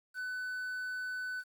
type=tone with quantisation; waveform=triangle; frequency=1500 Hz; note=F#6; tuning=23 cents sharp; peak=-34 dBFS; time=0.14-1.44 s; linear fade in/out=50 ms; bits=10; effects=none